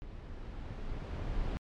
brown noise with level ramp, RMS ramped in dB -46 to -33 dBFS, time 0.02-1.57 s, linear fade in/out 0 ms, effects low-pass 4000 Hz 12 dB/octave + MP3 96 kbps

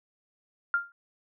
sine tone with exponential decay, 1396.9 Hz, F6, in tune, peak -19 dBFS, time 0.74-0.92 s, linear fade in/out 1 ms, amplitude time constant 39 ms, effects none

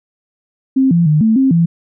sine tone with pitch steps, 265.2 / 170.2 / 152 / 221.3 / 266.4 / 167.9 Hz, C4 / F3 / D#3 / A3 / C4 / E3, +23 / -44 / -40 / +10 / +31 / +32 cents, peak -8 dBFS, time 0.76-1.66 s, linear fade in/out 10 ms, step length 150 ms, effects none

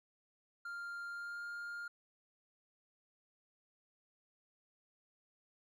triangle tone with pitch glide, 1396.9 to 1408.2 Hz, F6 to F6, 0 to +14 cents, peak -40 dBFS, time 0.65-1.88 s, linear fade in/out 5 ms, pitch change +14 cents, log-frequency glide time 1.09-1.45 s, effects none

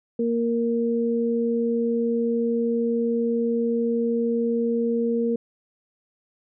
sine tone pair together, 233.1 / 466.2 Hz, A#3 / A#4, 0 / 0 cents, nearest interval octave, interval 1200 cents, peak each -23 dBFS, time 0.19-5.36 s, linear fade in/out 5 ms, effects none

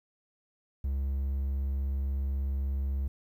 triangle tone, 68.2 Hz, C#2, 28 cents flat, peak -26 dBFS, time 0.84-3.08 s, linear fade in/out 5 ms, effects 11-bit

